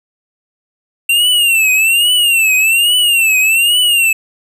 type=tone with vibrato; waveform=square; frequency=2737 Hz; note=F7; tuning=36 cents flat; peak=-9 dBFS; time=1.09-4.13 s; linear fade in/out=5 ms; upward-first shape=triangle; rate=1.2 Hz; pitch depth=160 cents each way; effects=none